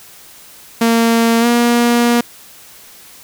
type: tone with pitch glide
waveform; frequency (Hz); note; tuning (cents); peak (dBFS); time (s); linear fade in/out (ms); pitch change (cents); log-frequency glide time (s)
sawtooth; 230 to 238.1; A#3 to A#3; -23 to +37; -6; 0.81-2.21; 5; +60; 1.4-1.46
effects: white hiss -40 dBFS RMS until 3.23 s